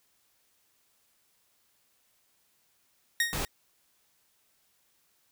sawtooth tone with exponential decay, 1864.7 Hz, A#6, in tune, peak -18 dBFS, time 3.2-3.48 s, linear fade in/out 2 ms, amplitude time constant 59 ms
pink noise, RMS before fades -32 dBFS, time 3.33-3.45 s, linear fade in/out 0 ms
effects white hiss -70 dBFS RMS until 5.31 s

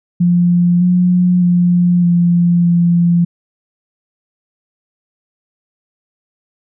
sine tone with pitch steps, 175 / 179.3 / 176.2 / 173.3 / 172.2 Hz, F3 / F3 / F3 / F3 / F3, +4 / +46 / +16 / -13 / -24 cents, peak -8 dBFS, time 0.2-3.25 s, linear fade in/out 10 ms, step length 610 ms, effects none

